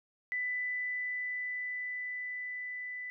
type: tone with level ramp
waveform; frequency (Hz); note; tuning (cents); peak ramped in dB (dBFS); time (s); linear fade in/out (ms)
sine; 1992; B6; +14; -31 to -38; 0.32-3.1; 0
effects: none